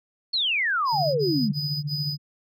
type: exponential sweep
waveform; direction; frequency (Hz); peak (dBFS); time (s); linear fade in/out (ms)
sine; down; 4435 to 188.8; -21; 0.33-1.52; 10
type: tone bursts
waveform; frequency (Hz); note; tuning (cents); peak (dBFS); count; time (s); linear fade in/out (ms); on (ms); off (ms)
triangle; 4978; D#8; 0; -27; 4; 0.85-2.17; 50; 300; 40
type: tone with tremolo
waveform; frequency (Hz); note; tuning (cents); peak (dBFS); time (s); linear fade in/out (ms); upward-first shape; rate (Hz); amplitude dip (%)
sine; 146.83; D3; 0; -24; 0.92-2.18; 50; sine; 14; 70
effects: none